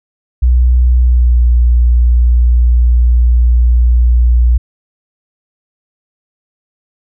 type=tone with pitch glide; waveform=sine; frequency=61.6 to 59.88 Hz; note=B1 to A#1; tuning=-4 to +47 cents; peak=-5 dBFS; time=0.42-4.58 s; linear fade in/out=10 ms; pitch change=-49 cents; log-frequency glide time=0.99-1.42 s; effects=none